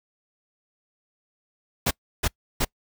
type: noise bursts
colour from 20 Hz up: pink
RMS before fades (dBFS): -22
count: 3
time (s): 1.86-2.65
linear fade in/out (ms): 10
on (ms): 50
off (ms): 320
effects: noise-tail reverb RT60 0.1 s tail -26 dB re dry